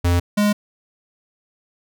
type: tone pair in turn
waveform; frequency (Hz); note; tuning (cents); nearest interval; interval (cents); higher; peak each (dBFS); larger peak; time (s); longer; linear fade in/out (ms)
square; 87.3 / 207.2; F2 / G#3; 0 / -4; octave + minor third; 1496; second; -15; neither; 0.04-0.2 / 0.37-0.53; neither; 10
effects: none